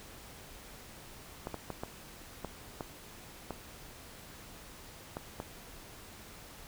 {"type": "clicks", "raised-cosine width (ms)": 1, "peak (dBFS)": -23, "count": 9, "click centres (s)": [1.471, 1.543, 1.703, 1.835, 2.447, 2.808, 3.507, 5.169, 5.401], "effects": ["pink hiss -51 dBFS RMS until 6.67 s"]}